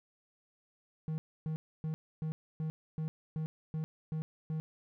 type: tone bursts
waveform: triangle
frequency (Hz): 157.4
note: D#3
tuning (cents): +20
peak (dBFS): -31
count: 10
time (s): 1.08-4.6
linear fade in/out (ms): 0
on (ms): 100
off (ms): 280
effects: none